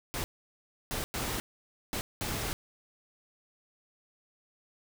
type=noise bursts at uneven times; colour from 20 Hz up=pink; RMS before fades=-34 dBFS; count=5; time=0.14-0.24 / 0.91-1.04 / 1.14-1.4 / 1.93-2.01 / 2.21-2.53 s; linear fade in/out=0 ms; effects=none